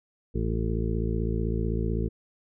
harmonic tone, 55.8 Hz, A1, 25 cents sharp, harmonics 1 / 2 / 3 / 4 / 6 / 7 / 8, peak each -28 / -31 / -33 / -34 / -36 / -36 / -37 dBFS, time 0.34-2.09 s, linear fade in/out 20 ms, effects none

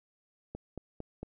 click train, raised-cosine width 2 ms, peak -26 dBFS, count 4, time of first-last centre 0.55-1.23 s, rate 4.41 Hz, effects none

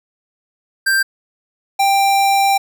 square tone pair in turn, 1577 / 788.5 Hz, G6 / G5, +10 / +10 cents, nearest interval octave, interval 1200 cents, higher first, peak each -13 / -12 dBFS, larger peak second, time 0.86-1.03 / 1.79-2.58 s, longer second, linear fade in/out 10 ms, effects none

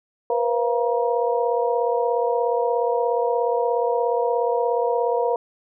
sine tone cluster, 477.1 / 514 / 692 / 949 Hz, A#4 / C5 / F5 / A#5, +40 / -31 / -16 / +31 cents, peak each -21 / -26 / -26 / -26 dBFS, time 0.3-5.36 s, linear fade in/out 2 ms, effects none

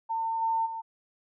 sine tone with level steps, 903 Hz, A5, 45 cents sharp, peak -27 / -24 / -33 dBFS, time 0.09-0.82 s, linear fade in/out 20 ms, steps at 0.41 / 0.65 s, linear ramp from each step 20 ms, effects none

